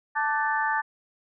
harmonic tone with a mistuned harmonic, 293.7 Hz, D4, in tune, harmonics 3 / 4 / 5 / 6, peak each -26 / -31 / -31 / -28 dBFS, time 0.15-0.82 s, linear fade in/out 20 ms, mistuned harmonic 5, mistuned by +52 cents, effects none

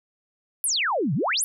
sine exponential two-way sweep, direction down then up, 11940 to 124.6 to 11940 Hz, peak -21 dBFS, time 0.64-1.44 s, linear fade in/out 0 ms, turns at 1.14 s, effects none

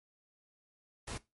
pink noise, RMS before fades -41 dBFS, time 1.07-1.18 s, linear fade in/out 10 ms, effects noise-tail reverb RT60 0.2 s tail -17 dB re dry + MP3 48 kbps

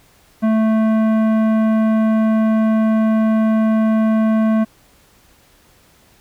sine tone with tanh clipping, 220 Hz, A3, in tune, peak -14 dBFS, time 0.42-4.65 s, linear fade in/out 20 ms, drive 14 dB, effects pink hiss -52 dBFS RMS until 6.2 s

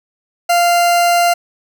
40% pulse tone, 695 Hz, F5, 9 cents flat, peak -9 dBFS, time 0.49-1.34 s, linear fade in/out 10 ms, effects none

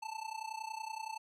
square tone with amplitude modulation, 880 Hz, A5, in tune, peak -37 dBFS, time 0.02-1.18 s, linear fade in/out 10 ms, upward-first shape sine, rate 30.7 Hz, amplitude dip 85%, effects low-pass 9000 Hz 12 dB/octave

